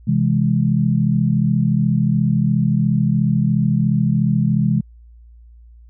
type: chord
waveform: sine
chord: C augmented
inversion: none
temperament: equal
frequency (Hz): 130.81 / 164.81 / 207.7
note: C3 / E3 / G#3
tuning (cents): 0 / 0 / 0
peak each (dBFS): -18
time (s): 0.07-4.81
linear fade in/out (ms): 10
effects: added 58 Hz sine -41 dBFS peak until 5.89 s